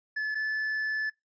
triangle tone pair in turn, 1726 / 1737 Hz, A6 / A6, -34 / -23 cents, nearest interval unison, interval 11 cents, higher second, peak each -26 / -26 dBFS, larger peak neither, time 0.16-0.35 / 0.35-1.1 s, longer second, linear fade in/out 10 ms, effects noise-tail reverb RT60 0.2 s tail -22 dB re dry + resampled to 16000 Hz

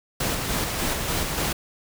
pink noise with tremolo, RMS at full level -25 dBFS, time 0.2-1.53 s, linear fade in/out 5 ms, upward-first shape square, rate 3.4 Hz, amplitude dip 30%, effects none

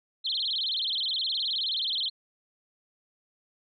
sine tone with vibrato, 3629 Hz, A#7, 47 cents flat, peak -26 dBFS, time 0.24-2.1 s, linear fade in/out 20 ms, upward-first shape sine, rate 19 Hz, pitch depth 290 cents each way, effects MP3 64 kbps

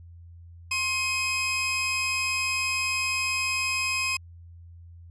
sawtooth tone pair together, 1063 / 2528 Hz, C6 / D#7, +27 / +27 cents, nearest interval octave + minor third, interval 1500 cents, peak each -29 / -22 dBFS, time 0.71-4.17 s, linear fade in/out 5 ms, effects added 85 Hz sine -44 dBFS peak until 5.1 s + resampled to 22050 Hz

